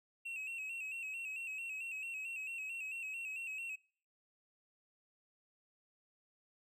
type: tone with vibrato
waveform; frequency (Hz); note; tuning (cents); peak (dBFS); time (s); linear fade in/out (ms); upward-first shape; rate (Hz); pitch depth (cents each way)
triangle; 2637; E7; 0; -39; 0.25-3.76; 10; square; 4.5; 55
effects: noise-tail reverb RT60 0.5 s tail -25 dB re dry